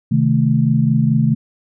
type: chord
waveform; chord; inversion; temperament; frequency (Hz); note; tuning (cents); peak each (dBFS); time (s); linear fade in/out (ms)
sine; A diminished; first; equal; 130.81 / 155.56 / 220; C3 / Eb3 / A3; 0 / 0 / 0; -16; 0.11-1.35; 10
effects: none